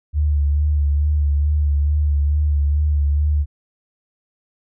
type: tone with vibrato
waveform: sine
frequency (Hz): 73.4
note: D2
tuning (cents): 0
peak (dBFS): -14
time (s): 0.13-3.46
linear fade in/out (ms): 50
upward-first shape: sine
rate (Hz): 2.3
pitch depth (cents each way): 39
effects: none